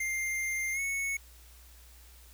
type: tone with pitch glide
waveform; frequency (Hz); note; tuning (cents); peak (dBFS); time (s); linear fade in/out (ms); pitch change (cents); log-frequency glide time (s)
square; 2104 to 2207; C7 to C#7; +9 to -8; -31; 0-1.17; 5; +83; 0.73-0.8
effects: added 60 Hz sine -53 dBFS peak until 2.33 s + white hiss -58 dBFS RMS until 2.33 s